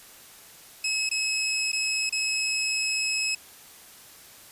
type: tone with dropouts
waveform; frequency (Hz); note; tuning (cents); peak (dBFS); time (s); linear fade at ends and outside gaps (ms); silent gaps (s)
20% pulse; 2573; E7; -43; -20; 0.84-3.35; 5; 1.092-1.112 / 1.719-1.729 / 2.095-2.124
effects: white hiss -49 dBFS RMS until 4.51 s + resampled to 32000 Hz